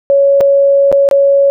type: tone with dropouts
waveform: sine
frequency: 557 Hz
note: C#5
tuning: 8 cents sharp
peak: -5 dBFS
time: 0.1-1.5 s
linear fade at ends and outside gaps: 0 ms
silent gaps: 0.406-0.41 / 0.916-0.926 / 1.089-1.112 s
effects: none